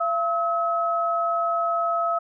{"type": "tone pair together", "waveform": "sine", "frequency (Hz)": [679.7, 1286], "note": ["F5", "E6"], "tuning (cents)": [-47, -43], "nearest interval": "major seventh", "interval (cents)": 1104, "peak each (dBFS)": [-24, -23], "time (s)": [0, 2.19], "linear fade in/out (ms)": 10, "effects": []}